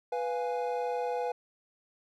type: chord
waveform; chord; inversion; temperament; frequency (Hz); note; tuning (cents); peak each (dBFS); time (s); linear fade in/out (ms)
triangle; F diminished; second; equal; 493.9 / 698.5 / 830.6; Cb5 / F5 / Ab5; 0 / 0 / 0; -30 / -35 / -33; 0.12-1.32; 5
effects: none